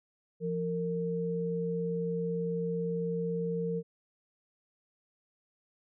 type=tone pair together; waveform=sine; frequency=171.7 / 459 Hz; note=F3 / A#4; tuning=-29 / -27 cents; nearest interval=octave + perfect fourth; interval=1702 cents; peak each=-33 / -32 dBFS; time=0.4-3.83 s; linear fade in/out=50 ms; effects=none